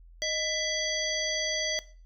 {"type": "harmonic tone with a mistuned harmonic", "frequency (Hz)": 664, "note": "E5", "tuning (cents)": 12, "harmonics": [1, 3, 5, 7, 9], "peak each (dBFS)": [-34, -34, -34, -34, -34], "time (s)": [0.22, 1.79], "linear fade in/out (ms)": 0, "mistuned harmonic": 1, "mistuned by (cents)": -120, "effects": ["noise-tail reverb RT60 0.4 s tail -17 dB re dry", "added 42 Hz sine -49 dBFS peak until 2.05 s"]}